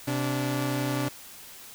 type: tone pair together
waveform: sawtooth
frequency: 129.1 / 289.8 Hz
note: C3 / D4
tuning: -23 / -23 cents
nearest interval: octave + major second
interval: 1400 cents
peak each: -25 dBFS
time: 0.07-1.09 s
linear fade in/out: 10 ms
effects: white hiss -46 dBFS RMS until 1.74 s